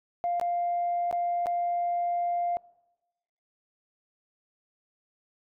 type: tone with dropouts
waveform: sine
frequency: 698.5 Hz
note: F5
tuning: in tune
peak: -24 dBFS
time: 0.24-2.57 s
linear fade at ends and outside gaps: 0 ms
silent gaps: 0.398-0.413 / 1.112-1.127 / 1.459-1.468 s
effects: noise-tail reverb RT60 1.0 s tail -24 dB re dry + tanh soft clip ceiling -21 dBFS